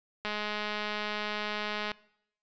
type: click train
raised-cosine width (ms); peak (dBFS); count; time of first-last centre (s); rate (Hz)
0.3; -18; 351; 0.25-1.917; 210
effects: noise-tail reverb RT60 0.7 s tail -21 dB re dry + resampled to 16000 Hz